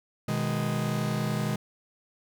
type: chord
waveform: 45% pulse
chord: G# minor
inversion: first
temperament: just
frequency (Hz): 124.59 / 155.74 / 207.7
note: B2 / D#3 / G#3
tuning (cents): +16 / +2 / 0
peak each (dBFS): -31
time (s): 0.28-1.56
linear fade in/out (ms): 5
effects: none